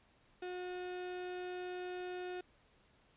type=tone; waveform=35% pulse; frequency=361.8 Hz; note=F#4; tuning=39 cents flat; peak=-39 dBFS; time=0.42-2.41 s; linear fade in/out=5 ms; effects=pink hiss -69 dBFS RMS until 3.16 s + resampled to 8000 Hz